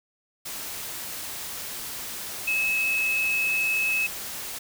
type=tone in noise; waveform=sine; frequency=2585 Hz; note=E7; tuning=34 cents flat; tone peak=-22 dBFS; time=2.47-4.07 s; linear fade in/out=10 ms; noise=white; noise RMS=-35 dBFS; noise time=0.45-4.59 s; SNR=+10 dB; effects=none